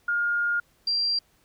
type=tone pair in turn; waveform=sine; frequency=1418 / 4737 Hz; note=F6 / D8; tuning=+26 / +14 cents; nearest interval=octave + major sixth; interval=2088 cents; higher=second; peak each=-22 dBFS; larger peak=neither; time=0.08-0.6 / 0.87-1.19 s; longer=first; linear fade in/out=5 ms; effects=pink hiss -64 dBFS RMS until 1.44 s